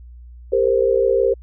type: tone cluster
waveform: sine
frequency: 398.2 / 464.1 / 523 Hz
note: G4 / A#4 / C5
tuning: +27 / -8 / -1 cents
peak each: -18 dBFS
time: 0.52-1.34 s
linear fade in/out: 10 ms
effects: added 60 Hz sine -37 dBFS peak until 1.42 s